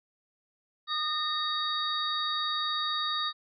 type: tone cluster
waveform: sine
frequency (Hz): 1226 / 1828 / 3775 / 4595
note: D#6 / A#6 / A#7 / D8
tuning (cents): -26 / -34 / +21 / -39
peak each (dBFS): -32 / -39 / -31 / -37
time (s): 0.87-3.33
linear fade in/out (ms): 50
effects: none